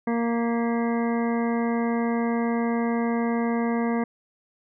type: harmonic tone with a mistuned harmonic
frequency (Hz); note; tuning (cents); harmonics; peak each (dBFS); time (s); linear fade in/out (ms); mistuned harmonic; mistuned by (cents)
233.1; A#3; 0; 1 / 2 / 3 / 4 / 5 / 7 / 8 / 9; -23 / -29 / -33 / -35 / -37 / -40 / -41 / -42; 0.07-4.04; 5; 8; +77
effects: none